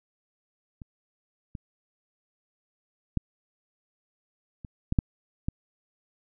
clicks, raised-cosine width 5 ms, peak -29 / -24 / -12 / -27 / -13 / -8 / -15 dBFS, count 7, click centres 0.818 / 1.552 / 3.173 / 4.648 / 4.924 / 4.988 / 5.485 s, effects none

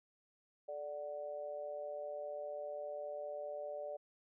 sine tone with amplitude modulation, 587.3 Hz, D5, in tune, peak -37 dBFS, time 0.68-3.97 s, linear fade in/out 10 ms, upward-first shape sine, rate 155 Hz, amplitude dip 80%, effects none

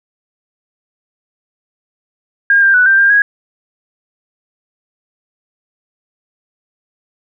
sine tone with pitch steps, 1617 / 1587 / 1484 / 1574 / 1597 / 1652 Hz, G#6 / G6 / F#6 / G6 / G6 / G#6, -47 / +21 / +5 / +7 / +32 / -10 cents, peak -6 dBFS, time 2.5-3.22 s, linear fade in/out 2 ms, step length 120 ms, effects none

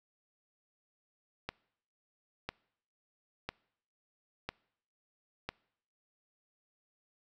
click train, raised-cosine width 0.3 ms, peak -20 dBFS, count 5, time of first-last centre 1.49-5.49 s, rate 1 Hz, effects noise-tail reverb RT60 0.7 s tail -24 dB re dry

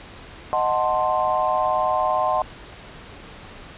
sine chord, D# diminished seventh, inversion none, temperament equal, 622.3 / 740 / 880 / 1046.5 Hz, D#5 / F#5 / A5 / C6, 0 / 0 / 0 / 0 cents, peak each -24 / -23 / -26 / -23 dBFS, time 0.53-2.42 s, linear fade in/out 0 ms, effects pink hiss -41 dBFS RMS until 3.77 s + resampled to 8000 Hz

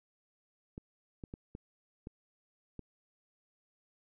clicks, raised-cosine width 3 ms, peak -30 dBFS, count 6, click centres 0.779 / 1.238 / 1.339 / 1.551 / 2.071 / 2.793 s, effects none

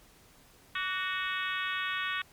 harmonic tone with a mistuned harmonic, 370 Hz, F#4, in tune, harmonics 3 / 4 / 5 / 6 / 7 / 8 / 9 / 10, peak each -37 / -36 / -36 / -41 / -39 / -44 / -41 / -44 dBFS, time 0.75-2.22 s, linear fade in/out 5 ms, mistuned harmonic 3, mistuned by +51 cents, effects pink hiss -59 dBFS RMS until 2.32 s + MP3 96 kbps

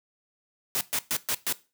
white noise bursts, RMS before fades -27 dBFS, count 5, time 0.75-1.525 s, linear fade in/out 0 ms, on 59 ms, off 120 ms, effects noise-tail reverb RT60 0.3 s tail -18 dB re dry + high-pass 100 Hz 12 dB/octave

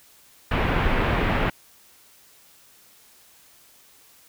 pink low-pass noise, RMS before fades -22 dBFS, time 0.51-1.5 s, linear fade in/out 5 ms, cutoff 2700 Hz, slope 24 dB/octave, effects white hiss -54 dBFS RMS until 4.28 s

